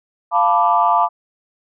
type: chord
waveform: sine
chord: B half-diminished seventh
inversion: second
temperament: equal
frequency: 698.5 / 880 / 987.8 / 1174.7 Hz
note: F5 / A5 / B5 / D6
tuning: 0 / 0 / 0 / 0 cents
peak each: -17 dBFS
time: 0.31-1.09 s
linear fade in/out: 50 ms
effects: tanh soft clip ceiling -1 dBFS